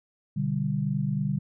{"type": "chord", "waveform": "sine", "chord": "G major", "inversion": "first", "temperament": "equal", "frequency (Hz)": [123.47, 146.83, 196], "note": ["B2", "D3", "G3"], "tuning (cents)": [0, 0, 0], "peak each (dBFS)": [-32, -27, -29], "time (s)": [0.36, 1.39], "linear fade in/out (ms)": 10, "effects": []}